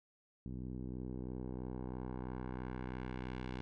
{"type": "tone with low-pass filter sweep", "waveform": "10% pulse", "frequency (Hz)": 63, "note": "B1", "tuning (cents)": 35, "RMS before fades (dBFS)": -43, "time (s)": [0.46, 3.61], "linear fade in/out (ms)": 0, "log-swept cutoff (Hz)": [230, 3500], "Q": 1, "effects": []}